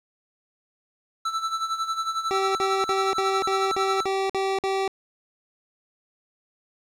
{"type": "tone with tremolo", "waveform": "square", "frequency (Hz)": 1324, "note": "E6", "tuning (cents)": 7, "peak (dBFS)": -23, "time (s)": [1.25, 4.06], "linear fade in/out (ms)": 5, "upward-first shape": "sine", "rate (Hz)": 11, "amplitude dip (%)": 70}
{"type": "tone bursts", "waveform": "25% pulse", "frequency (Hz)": 386.9, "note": "G4", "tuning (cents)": -23, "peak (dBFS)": -19, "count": 9, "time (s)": [2.31, 4.878], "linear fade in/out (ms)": 0, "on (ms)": 240, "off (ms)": 51}
{"effects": ["low-pass 6000 Hz 12 dB/octave", "9-bit"]}